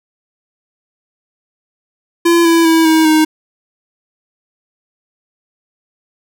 square tone with pitch steps, 340 / 332.8 / 325.8 / 318.9 / 312.1 Hz, F4 / E4 / E4 / D#4 / D#4, -46 / +17 / -20 / +43 / +5 cents, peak -8 dBFS, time 2.25-3.25 s, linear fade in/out 10 ms, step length 200 ms, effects none

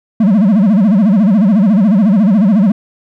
triangle tone with vibrato, 204.1 Hz, G#3, 30 cents flat, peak -4 dBFS, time 0.2-2.72 s, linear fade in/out 5 ms, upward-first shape sine, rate 14 Hz, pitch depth 210 cents each way, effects none

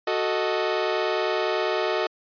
sawtooth chord, D# diminished, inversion first, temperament equal, 370 / 440 / 622.3 Hz, F#4 / A4 / D#5, 0 / 0 / 0 cents, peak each -23 dBFS, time 0.07-2.07 s, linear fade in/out 5 ms, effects resampled to 11025 Hz

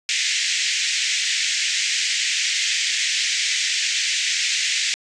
pink band-pass noise, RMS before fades -22 dBFS, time 0.09-4.94 s, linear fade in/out 0 ms, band 1900 to 7600 Hz, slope 48 dB/octave, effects resampled to 22050 Hz

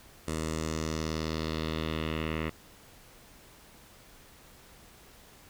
10% pulse tone with low-pass filter sweep, 79.2 Hz, D#2, 31 cents sharp, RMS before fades -33 dBFS, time 0.27-2.5 s, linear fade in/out 10 ms, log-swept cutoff 9100 to 2400 Hz, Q 2.5, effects pink hiss -55 dBFS RMS until 5.49 s

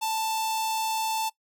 sawtooth tone with notch filter, 885 Hz, A5, 10 cents sharp, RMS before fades -28 dBFS, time 0.01-1.3 s, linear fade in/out 20 ms, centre 1800 Hz, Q 1.5, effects noise-tail reverb RT60 0.1 s tail -20 dB re dry

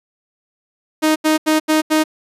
sawtooth tone bursts, 311.1 Hz, D#4, in tune, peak -8 dBFS, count 5, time 1.02-2.04 s, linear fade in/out 20 ms, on 140 ms, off 80 ms, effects resampled to 32000 Hz

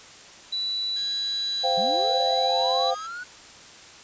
sine tone, 3951 Hz, B7, in tune, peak -25 dBFS, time 0.52-2.91 s, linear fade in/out 10 ms
5% pulse tone with pitch glide, 1638 to 1625.7 Hz, G#6 to G#6, -24 to -37 cents, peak -28 dBFS, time 0.96-3.07 s, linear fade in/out 5 ms, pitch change -13 cents, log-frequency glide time 1.23-1.61 s
sine chord, C suspended fourth, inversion none, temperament equal with one note detuned, 518.7 / 698.5 / 784 Hz, C5 / F5 / G5, -15 / 0 / 0 cents, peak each -26 / -26 / -26 dBFS, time 1.63-2.95 s, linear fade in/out 20 ms
triangle linear sweep, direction up, 164.81 to 1493 Hz, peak -31 dBFS, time 1.77-3.24 s, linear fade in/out 10 ms
effects white hiss -46 dBFS RMS until 4.03 s + resampled to 16000 Hz

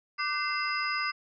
sine tone cluster, 1176 / 1518 / 2070 / 2683 / 4963 Hz, D6 / F#6 / C7 / E7 / D#8, +2 / +44 / -19 / +30 / -5 cents, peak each -32 / -35 / -33 / -39 / -36 dBFS, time 0.18-1.12 s, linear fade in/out 20 ms, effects none

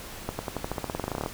accelerating click train, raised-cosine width 1 ms, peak -15 dBFS, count 19, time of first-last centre 0.29-1.261 s, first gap 100 ms, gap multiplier 0.92, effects pink hiss -41 dBFS RMS until 1.33 s

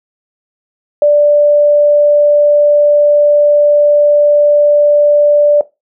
sine tone, 587.3 Hz, D5, in tune, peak -4 dBFS, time 1.02-5.61 s, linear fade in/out 2 ms, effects noise-tail reverb RT60 0.2 s tail -17 dB re dry

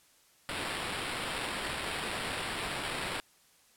violet noise with sample-and-hold, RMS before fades -36 dBFS, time 0.49-3.2 s, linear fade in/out 0 ms, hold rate 6300 Hz, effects white hiss -64 dBFS RMS until 3.76 s + low-pass 12000 Hz 12 dB/octave

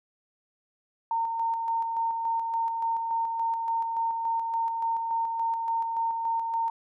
sine tone with tremolo, 914 Hz, A#5, 34 cents flat, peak -24 dBFS, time 1.11-6.7 s, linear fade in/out 2 ms, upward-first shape square, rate 3.5 Hz, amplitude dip 35%, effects none

